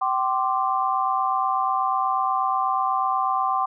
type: chord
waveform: sine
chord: G suspended fourth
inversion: none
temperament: equal with one note detuned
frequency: 769.6 / 1046.5 / 1174.7 Hz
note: G5 / C6 / D6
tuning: -32 / 0 / 0 cents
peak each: -24 / -24 / -25 dBFS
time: 0.01-3.66 s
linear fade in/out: 10 ms
effects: none